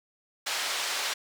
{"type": "band-pass noise", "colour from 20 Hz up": "white", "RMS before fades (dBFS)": -31, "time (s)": [0.46, 1.14], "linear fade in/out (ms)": 10, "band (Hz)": [670, 5000], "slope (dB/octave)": 12, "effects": []}